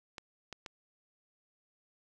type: clicks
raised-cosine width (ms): 0.2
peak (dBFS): -25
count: 3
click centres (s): 0.182 / 0.527 / 0.662
effects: none